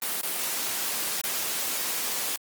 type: noise with dropouts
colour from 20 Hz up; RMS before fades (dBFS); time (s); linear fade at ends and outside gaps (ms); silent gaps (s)
white; -29; 0.02-2.36; 1; 0.212-0.232 / 1.212-1.238
effects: high-pass 200 Hz 12 dB/octave + Opus 24 kbps

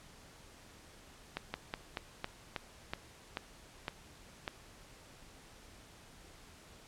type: slowing click train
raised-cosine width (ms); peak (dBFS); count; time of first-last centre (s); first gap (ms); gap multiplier
0.3; -20; 10; 1.37-4.478; 170; 1.17
effects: pink hiss -57 dBFS RMS until 6.87 s + low-pass 10000 Hz 12 dB/octave

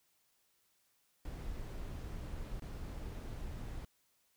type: noise with dropouts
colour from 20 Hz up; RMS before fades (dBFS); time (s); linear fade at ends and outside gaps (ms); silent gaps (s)
brown; -43; 1.25-3.85; 2; 2.598-2.62
effects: white hiss -75 dBFS RMS until 4.36 s

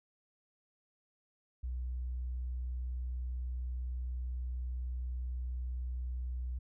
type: tone with tanh clipping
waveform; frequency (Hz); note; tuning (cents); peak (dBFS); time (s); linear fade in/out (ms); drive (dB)
triangle; 62.1; B1; +10; -35; 1.63-6.59; 10; 5
effects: none

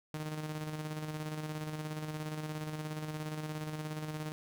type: tone with tremolo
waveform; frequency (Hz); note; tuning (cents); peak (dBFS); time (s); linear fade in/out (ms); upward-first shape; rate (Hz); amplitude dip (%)
sawtooth; 154; D#3; -17; -32; 0.14-4.32; 0; square; 17; 40
effects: none

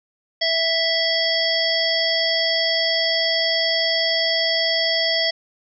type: harmonic tone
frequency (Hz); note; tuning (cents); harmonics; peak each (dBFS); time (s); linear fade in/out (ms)
659.3; E5; 0; 1 / 3 / 5 / 7 / 8; -24 / -24 / -24 / -24 / -24; 0.41-5.31; 10
effects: none

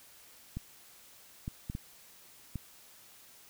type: clicks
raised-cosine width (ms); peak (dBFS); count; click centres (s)
5; -24; 5; 0.57 / 1.479 / 1.699 / 1.751 / 2.557
effects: white hiss -57 dBFS RMS until 3.49 s

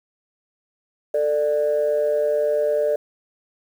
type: tone pair together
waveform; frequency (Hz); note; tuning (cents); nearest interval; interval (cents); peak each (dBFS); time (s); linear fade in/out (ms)
sine; 444.6 / 593.5; A4 / D5; +18 / +18; perfect fourth; 500; -21 / -18; 1.14-2.96; 5
effects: tanh soft clip ceiling -12 dBFS + 8-bit

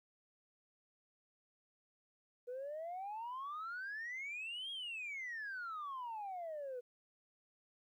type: exponential two-way sweep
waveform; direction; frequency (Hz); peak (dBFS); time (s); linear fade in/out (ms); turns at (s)
sine; up then down; 481.2 to 3300 to 481.2; -40; 2.47-6.81; 20; 4.71
effects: tanh soft clip ceiling -39 dBFS + 13-bit

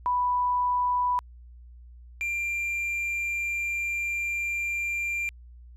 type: tone pair in turn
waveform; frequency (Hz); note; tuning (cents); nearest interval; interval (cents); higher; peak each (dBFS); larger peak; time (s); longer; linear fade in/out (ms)
sine / triangle; 987.8 / 2379; B5 / D7; 0 / +22; octave + minor third; 1522; second; -22 / -25; first; 0.06-1.19 / 2.21-5.29; second; 0
effects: added 60 Hz sine -45 dBFS peak until 5.76 s + resampled to 32000 Hz

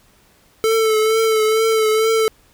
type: tone with vibrato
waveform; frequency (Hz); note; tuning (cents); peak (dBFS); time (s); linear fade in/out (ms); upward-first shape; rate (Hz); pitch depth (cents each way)
square; 440.3; A4; +1; -14; 0.64-2.28; 0; triangle; 2.2; 38
effects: pink hiss -54 dBFS RMS until 2.53 s

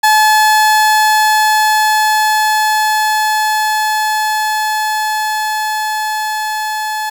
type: tone with level ramp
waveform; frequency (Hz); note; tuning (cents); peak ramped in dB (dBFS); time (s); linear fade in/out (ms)
30% pulse; 860; A5; -40; -4 to -14; 0.03-7.1; 10
effects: 7-bit

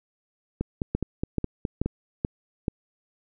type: two click trains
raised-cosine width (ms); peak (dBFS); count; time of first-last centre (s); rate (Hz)
3; -11 / -13; 5 / 7; 0.95-2.682 / 0.61-1.86; 2.31 / 4.8
effects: none

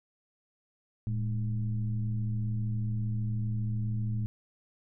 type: tone with frequency modulation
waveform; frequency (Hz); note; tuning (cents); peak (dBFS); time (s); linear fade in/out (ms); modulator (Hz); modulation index
sine; 111.4; A2; +22; -28; 1.07-4.26; 0; 95; 0.67
effects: none

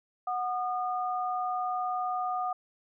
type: tone pair together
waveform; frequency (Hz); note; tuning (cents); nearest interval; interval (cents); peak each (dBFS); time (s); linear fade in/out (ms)
sine; 735 / 1219.8; F#5 / D#6; -12 / -35; major sixth; 877; -30 / -33; 0.27-2.53; 5
effects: none

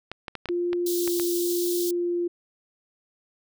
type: clicks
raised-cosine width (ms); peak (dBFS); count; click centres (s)
0.3; -17; 8; 0.116 / 0.282 / 0.353 / 0.457 / 0.488 / 0.731 / 1.077 / 1.198
type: tone with vibrato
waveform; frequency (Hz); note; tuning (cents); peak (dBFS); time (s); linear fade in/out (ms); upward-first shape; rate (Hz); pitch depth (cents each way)
sine; 349.2; F4; 0; -23; 0.49-2.28; 10; triangle; 0.99; 8
type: high-pass noise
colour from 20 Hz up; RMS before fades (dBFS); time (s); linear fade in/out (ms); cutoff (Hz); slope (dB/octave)
white; -32; 0.86-1.91; 5; 3400; 48
effects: none

